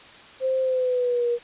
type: tone with pitch glide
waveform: sine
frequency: 523.3 to 477.1 Hz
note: C5 to A#4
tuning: 0 to +40 cents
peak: -20 dBFS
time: 0.4-1.39 s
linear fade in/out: 50 ms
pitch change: -160 cents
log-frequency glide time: 0.61-1.28 s
effects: white hiss -46 dBFS RMS until 1.43 s + resampled to 8000 Hz